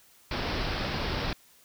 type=low-pass noise; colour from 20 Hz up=pink; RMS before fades=-31 dBFS; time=0.31-1.33 s; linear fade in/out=2 ms; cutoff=5400 Hz; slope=96 dB/octave; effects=white hiss -59 dBFS RMS until 1.64 s